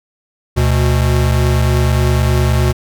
square tone pair together, 72.66 / 122.2 Hz, D2 / B2, -18 / -18 cents, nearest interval major sixth, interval 900 cents, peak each -14 dBFS, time 0.56-2.73 s, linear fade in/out 20 ms, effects none

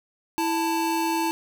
square tone pair together, 329.6 / 884.8 Hz, E4 / A5, 0 / +9 cents, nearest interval octave + perfect fourth, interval 1709 cents, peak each -26 / -26 dBFS, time 0.38-1.31 s, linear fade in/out 0 ms, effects none

